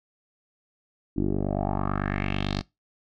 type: tone with low-pass filter sweep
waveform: 10% pulse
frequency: 49 Hz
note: G1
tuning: in tune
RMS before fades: -27 dBFS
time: 1.16-2.62 s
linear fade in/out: 20 ms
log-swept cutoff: 300 to 4800 Hz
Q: 3.7
effects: noise-tail reverb RT60 0.2 s tail -21 dB re dry